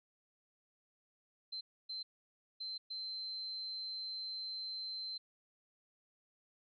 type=tone bursts at uneven times; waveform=sine; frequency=4100 Hz; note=C8; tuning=36 cents flat; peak=-40 dBFS; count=4; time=1.52-1.61 / 1.89-2.03 / 2.6-2.78 / 2.9-5.18 s; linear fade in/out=10 ms; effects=none